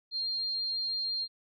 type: tone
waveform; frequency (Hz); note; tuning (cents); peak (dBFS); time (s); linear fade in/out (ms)
sine; 4202; C8; +7; -30; 0.11-1.28; 50
effects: none